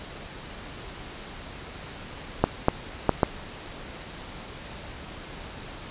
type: clicks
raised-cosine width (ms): 1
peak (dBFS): -3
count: 4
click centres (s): 2.44 / 2.684 / 3.093 / 3.232
effects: pink hiss -40 dBFS RMS until 5.9 s + resampled to 8000 Hz